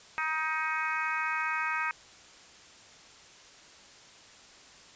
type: harmonic tone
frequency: 314.7 Hz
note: D#4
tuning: 20 cents sharp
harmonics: 3 / 4 / 5 / 6 / 7 / 8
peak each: -36 / -34 / -34 / -38 / -37 / -37 dBFS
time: 0.18-1.91 s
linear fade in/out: 0 ms
effects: white hiss -53 dBFS RMS until 4.95 s + resampled to 16000 Hz